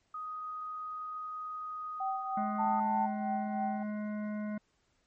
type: tone with pitch glide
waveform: sine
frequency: 1249 to 1241.1 Hz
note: D#6 to D#6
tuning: +6 to -5 cents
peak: -37 dBFS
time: 0.14-2.8 s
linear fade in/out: 5 ms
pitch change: -11 cents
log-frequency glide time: 1.59-2.49 s
type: tone with tremolo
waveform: sine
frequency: 770 Hz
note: G5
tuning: 31 cents flat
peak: -30 dBFS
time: 2-3.83 s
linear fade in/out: 5 ms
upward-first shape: triangle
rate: 3.2 Hz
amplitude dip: 70%
type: harmonic tone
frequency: 210.8 Hz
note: G#3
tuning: 26 cents sharp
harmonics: 1 / 3 / 5 / 7 / 9 / 10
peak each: -34 / -44 / -52 / -51 / -59 / -57 dBFS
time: 2.37-4.58 s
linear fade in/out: 5 ms
type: tone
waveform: sine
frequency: 885 Hz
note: A5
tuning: 10 cents sharp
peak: -29 dBFS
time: 2.58-3.07 s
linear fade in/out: 20 ms
effects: pink hiss -74 dBFS RMS until 5.06 s + MP3 32 kbps